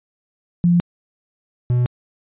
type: tone pair in turn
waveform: sine / triangle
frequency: 173.8 / 122.9 Hz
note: F3 / B2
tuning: -8 / -8 cents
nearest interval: tritone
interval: 600 cents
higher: first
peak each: -11 / -12 dBFS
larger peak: first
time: 0.64-0.8 / 1.7-1.86 s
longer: neither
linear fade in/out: 0 ms
effects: resampled to 8000 Hz